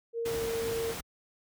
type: tone with pitch glide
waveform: sine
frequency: 463.2 to 457.4 Hz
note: A#4 to A#4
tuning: -11 to -33 cents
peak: -30 dBFS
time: 0.13-0.95 s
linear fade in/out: 50 ms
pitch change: -22 cents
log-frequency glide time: 0.24-0.41 s
type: noise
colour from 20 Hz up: pink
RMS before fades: -38 dBFS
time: 0.25-1.01 s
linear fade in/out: 10 ms
effects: high-pass 60 Hz 12 dB/octave